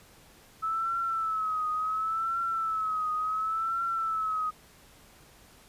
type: tone with vibrato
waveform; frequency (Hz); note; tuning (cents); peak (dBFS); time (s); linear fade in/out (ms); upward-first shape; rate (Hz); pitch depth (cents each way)
sine; 1302; E6; -22; -27; 0.62-4.51; 20; triangle; 0.7; 82
effects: pink hiss -56 dBFS RMS until 5.68 s + resampled to 32000 Hz